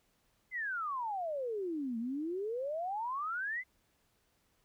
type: exponential two-way sweep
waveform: sine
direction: down then up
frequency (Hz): 2093 to 222.1 to 2093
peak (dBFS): -34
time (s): 0.51-3.64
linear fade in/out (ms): 50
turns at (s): 1.98
effects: pink hiss -74 dBFS RMS until 4.64 s